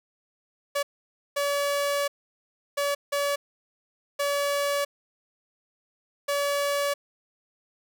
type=tone bursts at uneven times; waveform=sawtooth; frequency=570 Hz; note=C#5; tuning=48 cents sharp; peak=-20 dBFS; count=6; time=0.75-0.83 / 1.36-2.08 / 2.77-2.95 / 3.12-3.36 / 4.19-4.85 / 6.28-6.94 s; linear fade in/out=10 ms; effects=none